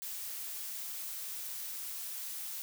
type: noise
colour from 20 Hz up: blue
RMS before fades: -41 dBFS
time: 0.02-2.62 s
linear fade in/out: 0 ms
effects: none